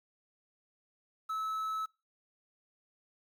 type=tone with quantisation; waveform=triangle; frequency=1300 Hz; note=E6; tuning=24 cents flat; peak=-31 dBFS; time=1.29-1.86 s; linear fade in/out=10 ms; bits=10; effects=noise-tail reverb RT60 0.3 s tail -25 dB re dry